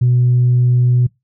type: tone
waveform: sine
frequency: 123.5 Hz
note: B2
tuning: in tune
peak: -8 dBFS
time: 0.01-1.07 s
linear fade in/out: 10 ms
effects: noise-tail reverb RT60 0.2 s tail -23 dB re dry + tanh soft clip ceiling -6 dBFS